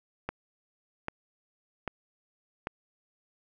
click train, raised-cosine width 0.5 ms, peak -17 dBFS, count 4, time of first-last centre 0.29-2.671 s, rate 1.26 Hz, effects none

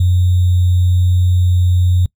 sine tone with sample-and-hold, 89.9 Hz, F#2, 49 cents flat, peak -9 dBFS, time 0-2.06 s, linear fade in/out 5 ms, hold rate 3675 Hz, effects noise-tail reverb RT60 0.1 s tail -23 dB re dry

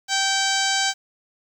harmonic tone with a mistuned harmonic, 780 Hz, G5, 9 cents flat, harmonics 1 / 2 / 3 / 4 / 5 / 6 / 7 / 8 / 9 / 10, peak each -26 / -25 / -31 / -27 / -29 / -28 / -32 / -30 / -31 / -32 dBFS, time 0.08-0.94 s, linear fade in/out 50 ms, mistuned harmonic 3, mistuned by -26 cents, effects 8-bit

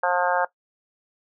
harmonic tone, 178.4 Hz, F3, 37 cents sharp, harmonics 3 / 4 / 5 / 6 / 7 / 8 / 9, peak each -25 / -26 / -24 / -31 / -31 / -29 / -29 dBFS, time 0.03-0.45 s, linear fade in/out 5 ms, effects noise-tail reverb RT60 0.1 s tail -18 dB re dry

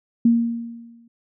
sine tone with exponential decay, 233.1 Hz, A#3, in tune, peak -10 dBFS, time 0.25-1.08 s, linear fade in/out 5 ms, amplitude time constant 180 ms, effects none

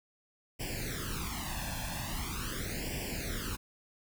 pink noise with flanger, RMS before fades -37 dBFS, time 0.59-3.57 s, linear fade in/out 20 ms, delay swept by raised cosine 0.38 to 1.19 ms, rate 0.42 Hz, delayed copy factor +1, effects none

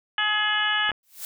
harmonic tone, 422.6 Hz, G#4, 30 cents sharp, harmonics 2 / 3 / 4 / 5 / 6 / 7 / 8, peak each -31 / -30 / -24 / -33 / -36 / -26 / -34 dBFS, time 0.18-0.91 s, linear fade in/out 2 ms
clicks, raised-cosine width 0.5 ms, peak -18 dBFS, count 2, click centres 0.893 / 0.917 s
blue noise with exponential growth, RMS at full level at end -31 dBFS, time 1.03-1.25 s, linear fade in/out 1 ms, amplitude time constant 47 ms
effects none

